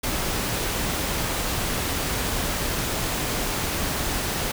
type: noise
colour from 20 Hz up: pink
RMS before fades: -26 dBFS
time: 0.03-4.52 s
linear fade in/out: 10 ms
effects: none